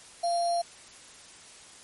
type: tone with sample-and-hold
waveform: sine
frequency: 690 Hz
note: F5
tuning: 21 cents flat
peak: -24 dBFS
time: 0.23-0.62 s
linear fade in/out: 10 ms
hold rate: 4900 Hz
effects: white hiss -50 dBFS RMS until 1.83 s + MP3 48 kbps